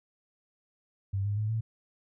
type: tone with pitch steps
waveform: sine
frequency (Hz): 98.1 / 102.44 / 106.98 / 111.72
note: G2 / G#2 / A2 / A2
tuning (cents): +2 / -23 / -48 / +27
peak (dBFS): -27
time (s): 1.13-1.61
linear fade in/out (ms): 10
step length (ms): 120
effects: none